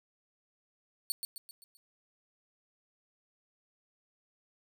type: tone with echo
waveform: 15% pulse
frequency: 4435 Hz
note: C#8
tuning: in tune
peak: -23 dBFS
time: 1.1-1.12 s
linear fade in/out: 0 ms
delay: 130 ms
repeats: 5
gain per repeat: -6 dB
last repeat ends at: 1.77 s
effects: none